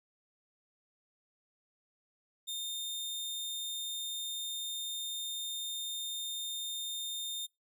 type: tone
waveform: sawtooth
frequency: 3636 Hz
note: A#7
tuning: 44 cents flat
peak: -33 dBFS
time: 2.47-7.47 s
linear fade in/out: 20 ms
effects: noise-tail reverb RT60 0.2 s tail -24 dB re dry